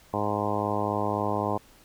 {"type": "harmonic tone", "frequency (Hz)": 103.83, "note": "G#2", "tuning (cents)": 0, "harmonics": [1, 2, 3, 4, 5, 6, 7, 8, 9, 10], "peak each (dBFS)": [-34, -34, -34, -34, -34, -34, -34, -34, -34, -34], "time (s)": [0.13, 1.58], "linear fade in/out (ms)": 10, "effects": ["pink hiss -56 dBFS RMS until 1.84 s"]}